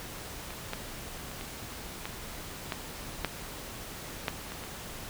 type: clicks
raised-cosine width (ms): 0.3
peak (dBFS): -24 / -17 / -26 / -24 / -18 / -15 / -12 / -12 / -23 / -27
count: 10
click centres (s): 0.506 / 0.734 / 1.315 / 1.411 / 2.055 / 2.722 / 3.247 / 4.282 / 4.52 / 4.638
effects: pink hiss -42 dBFS RMS until 5.09 s